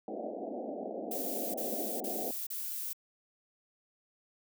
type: band-pass noise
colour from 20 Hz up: white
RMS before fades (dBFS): -39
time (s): 0.08-2.31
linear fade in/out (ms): 2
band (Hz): 200 to 750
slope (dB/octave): 96
type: noise bursts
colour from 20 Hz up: violet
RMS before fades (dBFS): -38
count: 4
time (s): 1.11-2.932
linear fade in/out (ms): 5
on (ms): 430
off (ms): 34
effects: none